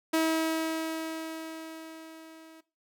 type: tone with level ramp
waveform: sawtooth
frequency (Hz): 321.6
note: E4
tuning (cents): -43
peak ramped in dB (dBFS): -19 to -46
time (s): 0.13-2.61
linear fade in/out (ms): 10
effects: noise-tail reverb RT60 0.3 s tail -18 dB re dry